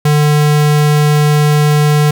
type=tone; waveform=square; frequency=149.1 Hz; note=D3; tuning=27 cents sharp; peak=-8 dBFS; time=0.05-2.11 s; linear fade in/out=5 ms; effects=none